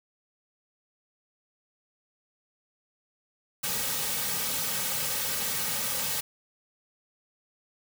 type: noise with comb filter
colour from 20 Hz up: white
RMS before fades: -30 dBFS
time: 3.63-6.21 s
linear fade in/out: 10 ms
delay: 2.9 ms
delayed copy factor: -0.85
effects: none